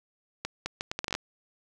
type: accelerating click train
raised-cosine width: 0.2 ms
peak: -14 dBFS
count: 11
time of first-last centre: 0.45-1.151 s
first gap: 210 ms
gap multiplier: 0.71
effects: none